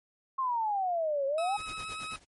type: exponential two-way sweep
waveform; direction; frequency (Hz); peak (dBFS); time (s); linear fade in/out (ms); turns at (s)
sine; down then up; 1081 to 537 to 844; -27; 0.38-1.57; 10; 1.26
type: tone with vibrato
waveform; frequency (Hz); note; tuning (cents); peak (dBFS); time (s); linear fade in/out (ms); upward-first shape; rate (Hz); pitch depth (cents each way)
20% pulse; 1279; D#6; +47; -32; 1.38-2.16; 2; triangle; 8.5; 19
type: noise with tremolo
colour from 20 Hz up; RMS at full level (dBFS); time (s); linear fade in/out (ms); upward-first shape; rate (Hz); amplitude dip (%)
pink; -45; 1.56-2.25; 50; sine; 9; 90
effects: MP3 48 kbps